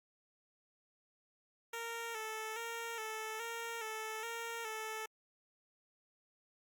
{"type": "tone with vibrato", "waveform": "10% pulse", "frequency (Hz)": 450.1, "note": "A4", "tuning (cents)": 39, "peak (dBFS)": -32, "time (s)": [1.73, 5.06], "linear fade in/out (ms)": 5, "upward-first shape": "square", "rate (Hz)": 1.2, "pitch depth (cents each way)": 48, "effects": ["Opus 48 kbps"]}